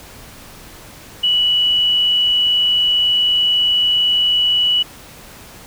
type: tone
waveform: sine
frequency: 2946 Hz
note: F#7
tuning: 8 cents flat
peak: -12 dBFS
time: 1.23-4.83 s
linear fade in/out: 10 ms
effects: pink hiss -39 dBFS RMS until 5.66 s